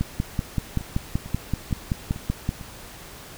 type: two click trains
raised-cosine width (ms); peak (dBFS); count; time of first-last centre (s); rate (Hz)
5; -10 / -23; 14 / 5; 0.01-2.491 / 0.81-2.612; 5.24 / 2.22
effects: pink hiss -42 dBFS RMS until 3.37 s